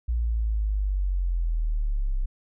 sine linear sweep, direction down, 59.2 to 31.64 Hz, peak -22 dBFS, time 0.08-2.26 s, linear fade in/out 10 ms, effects none

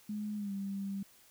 sine tone with pitch glide, 210 to 197.07 Hz, G#3 to G3, +19 to +9 cents, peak -35 dBFS, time 0.09-1.03 s, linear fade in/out 5 ms, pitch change -110 cents, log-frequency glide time 0.36-0.52 s, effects white hiss -62 dBFS RMS until 1.3 s

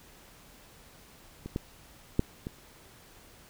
clicks, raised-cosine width 3 ms, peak -25 / -17 / -10 / -22 dBFS, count 4, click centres 1.46 / 1.561 / 2.194 / 2.469 s, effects pink hiss -55 dBFS RMS until 3.49 s

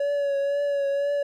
triangle tone with vibrato, 565 Hz, C#5, 33 cents sharp, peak -20 dBFS, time 0-1.23 s, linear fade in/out 5 ms, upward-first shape triangle, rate 2 Hz, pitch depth 34 cents each way, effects none

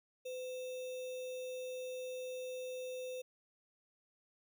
sine tone with sample-and-hold, 508 Hz, B4, 49 cents sharp, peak -40 dBFS, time 0.25-3.22 s, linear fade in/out 10 ms, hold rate 3150 Hz, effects none

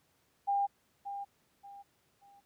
sine tone with echo, 801 Hz, G5, 37 cents sharp, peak -27 dBFS, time 0.47-0.67 s, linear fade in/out 20 ms, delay 580 ms, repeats 3, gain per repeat -10 dB, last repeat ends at 2.41 s, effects pink hiss -72 dBFS RMS until 2.45 s + high-pass 80 Hz 12 dB/octave

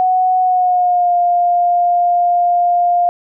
sine tone with pitch glide, 740 to 703.3 Hz, F#5 to F5, 0 to +12 cents, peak -10 dBFS, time 0-3.09 s, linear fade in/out 0 ms, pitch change -88 cents, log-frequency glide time 0.4-1.15 s, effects none

